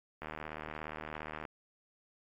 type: click train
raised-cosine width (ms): 0.5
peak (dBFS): -26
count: 96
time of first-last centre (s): 0.22-1.452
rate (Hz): 77.1
effects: AAC 64 kbps